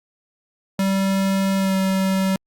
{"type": "tone with pitch glide", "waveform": "square", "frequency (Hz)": [193.8, 191.13], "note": ["G3", "G3"], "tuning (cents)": [-20, -44], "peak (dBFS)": -18, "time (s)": [0.79, 2.36], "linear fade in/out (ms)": 2, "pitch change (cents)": -24, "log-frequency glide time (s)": [1.58, 1.75], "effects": ["Opus 48 kbps"]}